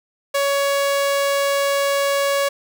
sawtooth tone, 560 Hz, C#5, 18 cents sharp, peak -13 dBFS, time 0.34-2.49 s, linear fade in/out 10 ms, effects none

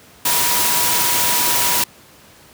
sine tone in noise, 967 Hz, B5, 37 cents flat, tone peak -24 dBFS, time 0.25-1.84 s, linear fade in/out 5 ms, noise white, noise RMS -17 dBFS, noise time 0.25-1.84 s, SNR -10 dB, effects pink hiss -46 dBFS RMS until 2.53 s + high-pass 80 Hz 12 dB/octave

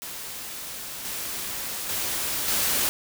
white noise with level steps, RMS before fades -36 / -32 / -28 / -24 dBFS, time 0.02-2.89 s, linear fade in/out 0 ms, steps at 1.05 / 1.89 / 2.48 s, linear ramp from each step 2 ms, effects none

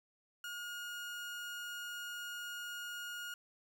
30% pulse tone, 1432 Hz, F6, 43 cents sharp, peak -39 dBFS, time 0.44-3.34 s, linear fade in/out 2 ms, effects none

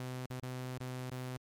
sawtooth tone with dropouts, 127.4 Hz, C3, 46 cents flat, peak -35 dBFS, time 0-1.37 s, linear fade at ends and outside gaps 2 ms, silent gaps 0.259-0.302 / 0.398-0.428 / 0.781-0.804 / 1.102-1.117 s, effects MP3 96 kbps

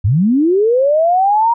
sine linear sweep, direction up, 85 to 951 Hz, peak -9 dBFS, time 0.04-1.54 s, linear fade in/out 10 ms, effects none

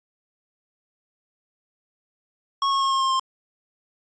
square tone with pitch steps, 1100 / 1091.1 / 1082.4 / 1073.6 / 1065 / 1056.4 Hz, C#6 / C#6 / C#6 / C6 / C6 / C6, -14 / -28 / -42 / +44 / +30 / +16 cents, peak -20 dBFS, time 2.62-3.196 s, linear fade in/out 2 ms, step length 96 ms, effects resampled to 16000 Hz

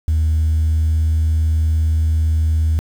sine tone with pitch glide, 78.8 to 79.39 Hz, D#2 to D#2, +23 to +35 cents, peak -11 dBFS, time 0.08-2.79 s, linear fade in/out 0 ms, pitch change +12 cents, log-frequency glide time 0.42-1.02 s, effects tanh soft clip ceiling -11 dBFS + 7-bit

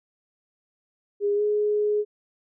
sine tone with pitch glide, 408.2 to 418.7 Hz, G#4 to G#4, -30 to +14 cents, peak -20 dBFS, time 1.2-2.05 s, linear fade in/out 50 ms, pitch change +44 cents, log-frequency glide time 1.35-1.42 s, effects none

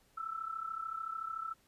sine tone with amplitude modulation, 1321 Hz, E6, 3 cents sharp, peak -34 dBFS, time 0.17-1.54 s, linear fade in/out 10 ms, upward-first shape sine, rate 33.6 Hz, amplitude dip 75%, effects pink hiss -69 dBFS RMS until 1.67 s + resampled to 32000 Hz

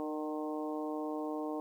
harmonic tone with a mistuned harmonic, 152.7 Hz, D#3, 32 cents flat, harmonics 2 / 3 / 4 / 5 / 6 / 7, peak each -37 / -41 / -43 / -45 / -47 / -48 dBFS, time 0-1.6 s, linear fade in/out 0 ms, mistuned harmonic 3, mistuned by +20 cents, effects 11-bit

